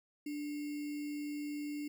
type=tone with sample-and-hold; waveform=sine; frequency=293.8 Hz; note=D4; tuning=1 cent sharp; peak=-37 dBFS; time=0.26-1.88 s; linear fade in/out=5 ms; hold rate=2450 Hz; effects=none